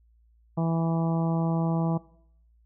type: harmonic tone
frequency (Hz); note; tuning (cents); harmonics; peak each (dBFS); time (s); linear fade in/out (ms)
164.81; E3; 0; 1 / 2 / 3 / 4 / 5 / 6 / 7; -24 / -33 / -37 / -34 / -37 / -40 / -43; 0.57-1.98; 10
effects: noise-tail reverb RT60 0.7 s tail -21 dB re dry + added 57 Hz sine -58 dBFS peak until 2.65 s